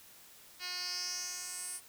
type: tone with band-pass filter sweep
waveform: 10% pulse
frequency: 360 Hz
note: F#4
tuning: 47 cents flat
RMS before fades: -40 dBFS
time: 0.59-1.81 s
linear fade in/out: 50 ms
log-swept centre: 3800 to 9700 Hz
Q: 4.3
effects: white hiss -57 dBFS RMS until 1.88 s